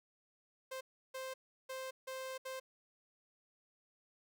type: tone bursts at uneven times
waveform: sawtooth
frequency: 523.3 Hz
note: C5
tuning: in tune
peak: -38 dBFS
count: 5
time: 0.71-0.81 / 1.14-1.34 / 1.69-1.91 / 2.07-2.38 / 2.45-2.6 s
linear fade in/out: 10 ms
effects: none